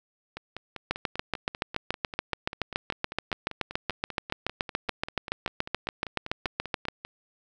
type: two click trains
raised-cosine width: 0.3 ms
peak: -20 / -10 dBFS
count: 35 / 43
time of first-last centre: 0.37-7.05 / 0.91-6.884 s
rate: 5.09 / 7.03 Hz
effects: none